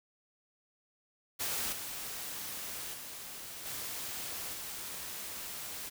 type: noise with level steps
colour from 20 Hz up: white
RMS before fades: -35 / -41 / -45 / -40 / -42 dBFS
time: 1.39-5.9 s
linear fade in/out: 20 ms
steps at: 1.72 / 2.93 / 3.65 / 4.53 s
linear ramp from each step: 10 ms
effects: none